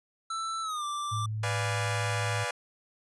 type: tone with pitch glide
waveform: square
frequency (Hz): 1327 to 1175.4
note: E6 to D6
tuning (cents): +11 to +1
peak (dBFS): -32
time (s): 0.3-1.26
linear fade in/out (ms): 5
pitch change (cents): -210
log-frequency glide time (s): 0.62-0.84
type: tone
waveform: sine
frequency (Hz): 108.2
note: A2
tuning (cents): -29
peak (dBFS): -30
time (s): 1.11-2.45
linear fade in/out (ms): 20
type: chord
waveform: 15% pulse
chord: B diminished seventh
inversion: none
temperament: equal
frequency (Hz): 493.9 / 587.3 / 698.5 / 830.6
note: B4 / D5 / F5 / Ab5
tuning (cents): 0 / 0 / 0 / 0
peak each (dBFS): -29 / -29 / -31 / -30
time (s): 1.43-2.51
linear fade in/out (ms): 5
effects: resampled to 24000 Hz